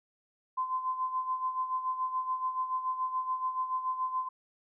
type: tone with tremolo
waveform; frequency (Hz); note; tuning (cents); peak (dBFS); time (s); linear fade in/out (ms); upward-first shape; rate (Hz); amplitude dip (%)
sine; 1030; C6; -28; -27; 0.57-4.29; 10; sine; 7; 65
effects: none